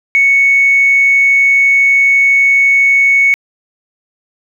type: tone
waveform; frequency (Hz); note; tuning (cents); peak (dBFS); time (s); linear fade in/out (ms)
sine; 2217; C#7; 0; -5; 0.15-3.34; 0
effects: tanh soft clip ceiling -1 dBFS + 7-bit